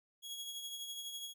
sawtooth tone with tremolo, 3322 Hz, G#7, in tune, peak -37 dBFS, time 0.22-1.34 s, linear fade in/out 50 ms, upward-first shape triangle, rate 12 Hz, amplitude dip 50%, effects none

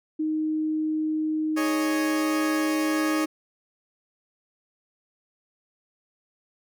sine tone, 311.1 Hz, D#4, in tune, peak -23 dBFS, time 0.19-3.26 s, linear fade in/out 10 ms
15% pulse chord, Ab suspended fourth, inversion none, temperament equal, 415.3 / 554.4 / 622.3 Hz, Ab4 / Db5 / Eb5, 0 / 0 / 0 cents, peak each -28 / -23 / -27 dBFS, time 1.56-3.26 s, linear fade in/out 20 ms
effects none

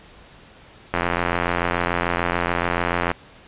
click train, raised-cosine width 0.5 ms, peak -5 dBFS, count 190, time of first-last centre 0.94-3.115 s, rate 86.9 Hz, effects pink hiss -47 dBFS RMS until 3.47 s + resampled to 8000 Hz

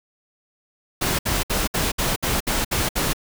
pink noise bursts, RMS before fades -22 dBFS, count 9, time 1.01-3.134 s, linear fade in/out 10 ms, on 180 ms, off 63 ms, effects none

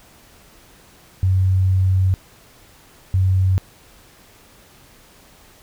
sine tone bursts at uneven times, 93.9 Hz, F#2, 26 cents sharp, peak -13 dBFS, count 2, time 1.23-2.14 / 3.14-3.58 s, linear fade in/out 0 ms, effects pink hiss -49 dBFS RMS until 5.62 s

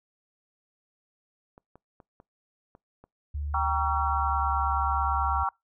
clicks, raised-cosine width 1 ms, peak -36 dBFS, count 6, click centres 1.579 / 1.756 / 2.002 / 2.201 / 2.751 / 3.04 s
sine tone with pitch glide, 73 to 69.95 Hz, D2 to C#2, -10 to +16 cents, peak -29 dBFS, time 3.34-5.44 s, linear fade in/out 10 ms, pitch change -74 cents, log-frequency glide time 3.85-4.5 s
sine chord, G diminished seventh, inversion none, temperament just, 784 / 940.8 / 1128.9 / 1354.7 Hz, G5 / Bb5 / Db6 / Fb6, 0 / +16 / +31 / +47 cents, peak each -30 dBFS, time 3.54-5.49 s, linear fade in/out 2 ms
effects noise-tail reverb RT60 0.2 s tail -26 dB re dry

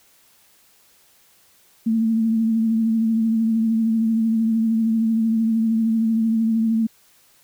sine tone with vibrato, 224.4 Hz, A3, 34 cents sharp, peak -16 dBFS, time 1.86-6.87 s, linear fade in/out 10 ms, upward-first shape triangle, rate 13 Hz, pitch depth 38 cents each way, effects white hiss -56 dBFS RMS until 7.43 s

